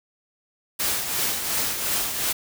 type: noise with tremolo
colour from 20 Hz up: white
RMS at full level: -23 dBFS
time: 0.79-2.33 s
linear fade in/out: 10 ms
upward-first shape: triangle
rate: 2.8 Hz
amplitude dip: 55%
effects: none